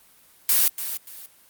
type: noise with echo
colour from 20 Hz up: blue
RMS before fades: -18 dBFS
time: 0.49-0.68 s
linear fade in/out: 2 ms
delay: 290 ms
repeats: 2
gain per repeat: -11 dB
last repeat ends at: 1.26 s
effects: white hiss -55 dBFS RMS until 1.49 s + Opus 32 kbps